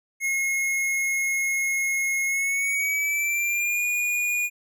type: tone with pitch glide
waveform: square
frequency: 2163 to 2442 Hz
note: C#7 to D#7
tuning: -43 to -33 cents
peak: -23 dBFS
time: 0.2-4.5 s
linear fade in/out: 50 ms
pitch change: +210 cents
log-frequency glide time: 2.26-3.85 s
effects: none